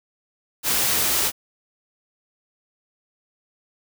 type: noise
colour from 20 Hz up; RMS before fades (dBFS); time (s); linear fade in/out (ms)
white; -21; 0.63-1.32; 50
effects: none